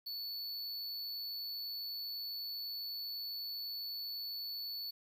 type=tone; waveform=square; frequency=4446 Hz; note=C#8; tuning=4 cents sharp; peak=-40 dBFS; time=0.06-4.91 s; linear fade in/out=10 ms; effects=11-bit